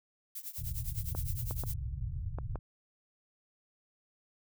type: noise with tremolo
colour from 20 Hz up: violet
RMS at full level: -39 dBFS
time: 0.35-1.74 s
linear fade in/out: 5 ms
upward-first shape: triangle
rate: 9.8 Hz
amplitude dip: 95%
type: low-pass noise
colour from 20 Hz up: white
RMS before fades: -37 dBFS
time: 0.58-2.59 s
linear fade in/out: 10 ms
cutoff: 130 Hz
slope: 48 dB/octave
type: clicks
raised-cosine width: 1 ms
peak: -26 dBFS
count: 5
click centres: 1.15 / 1.51 / 1.637 / 2.386 / 2.557 s
effects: none